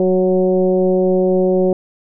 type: tone with frequency modulation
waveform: sine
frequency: 370 Hz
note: F#4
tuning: in tune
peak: -11 dBFS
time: 0-1.73 s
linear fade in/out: 2 ms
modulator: 184 Hz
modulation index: 1.1
effects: none

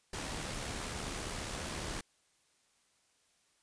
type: noise with amplitude modulation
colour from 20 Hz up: pink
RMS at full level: -38 dBFS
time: 0.13-2.01 s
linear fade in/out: 5 ms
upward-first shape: sine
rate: 74.8 Hz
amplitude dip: 40%
effects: white hiss -72 dBFS RMS until 3.62 s + resampled to 22050 Hz

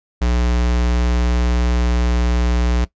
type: tone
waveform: square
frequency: 60.1 Hz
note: B1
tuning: 46 cents flat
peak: -15 dBFS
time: 0.21-2.85 s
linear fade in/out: 10 ms
effects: noise-tail reverb RT60 0.1 s tail -18 dB re dry + resampled to 16000 Hz

